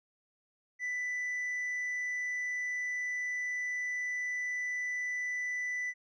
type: tone with tanh clipping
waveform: triangle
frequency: 1986 Hz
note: B6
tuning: 9 cents sharp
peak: -33 dBFS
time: 0.79-5.94 s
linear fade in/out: 50 ms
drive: 7 dB
effects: none